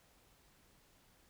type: silence
effects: pink hiss -68 dBFS RMS until 1.29 s